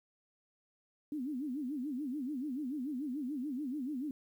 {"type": "tone with vibrato", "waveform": "sine", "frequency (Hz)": 273.9, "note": "C#4", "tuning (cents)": -21, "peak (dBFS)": -35, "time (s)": [1.12, 4.11], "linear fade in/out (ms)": 2, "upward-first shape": "sine", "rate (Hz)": 6.9, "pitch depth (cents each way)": 210, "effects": ["11-bit"]}